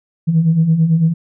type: beating tone pair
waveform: sine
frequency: 155.56 / 164.56 Hz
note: D#3 / E3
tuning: 0 / -3 cents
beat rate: 9 Hz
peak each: -17 / -10 dBFS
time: 0.27-1.14 s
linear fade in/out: 20 ms
effects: tanh soft clip ceiling -4 dBFS